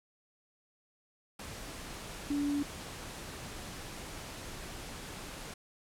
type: tone in noise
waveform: sine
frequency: 287.3 Hz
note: D4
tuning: 38 cents flat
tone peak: -29 dBFS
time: 2.3-2.63 s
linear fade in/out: 5 ms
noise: pink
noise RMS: -44 dBFS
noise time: 1.39-5.54 s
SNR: +12 dB
effects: low-pass 11000 Hz 12 dB/octave